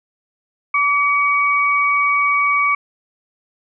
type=tone pair together; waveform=sine; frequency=1152.1 / 2258 Hz; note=D6 / C#7; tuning=-34 / +31 cents; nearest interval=octave; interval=1165 cents; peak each=-16 dBFS; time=0.74-2.75 s; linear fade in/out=5 ms; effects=none